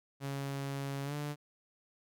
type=tone with pitch glide; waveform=sawtooth; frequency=138.59 to 146.83 Hz; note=C#3 to D3; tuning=0 to 0 cents; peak=-32 dBFS; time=0.2-1.36 s; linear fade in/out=50 ms; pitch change=+100 cents; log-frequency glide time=1.04-1.14 s; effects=none